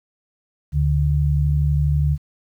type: tone pair together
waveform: sine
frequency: 73.44 / 145.7 Hz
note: D2 / D3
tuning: +1 / -13 cents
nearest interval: octave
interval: 1186 cents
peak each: -18 dBFS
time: 0.72-2.18 s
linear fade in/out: 50 ms
effects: 9-bit